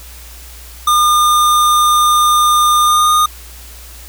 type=tone with pitch glide; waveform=square; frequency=1210 to 1227.6 Hz; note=D#6 to D#6; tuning=-49 to -24 cents; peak=-9 dBFS; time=0.87-3.26 s; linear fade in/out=5 ms; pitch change=+25 cents; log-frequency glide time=2.83-3.13 s; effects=added 60 Hz sine -34 dBFS peak until 4.08 s + white hiss -37 dBFS RMS until 4.08 s